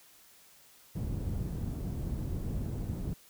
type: low-pass noise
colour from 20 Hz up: white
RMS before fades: -35 dBFS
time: 0.95-3.14 s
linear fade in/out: 10 ms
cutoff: 140 Hz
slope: 12 dB/octave
effects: white hiss -59 dBFS RMS until 3.29 s